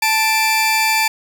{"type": "tone pair together", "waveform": "sawtooth", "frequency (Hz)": [880, 2351], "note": ["A5", "D7"], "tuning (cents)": [0, 1], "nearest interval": "octave + perfect fourth", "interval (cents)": 1701, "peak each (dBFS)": -13, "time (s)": [0.02, 1.08], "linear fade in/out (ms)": 5, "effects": []}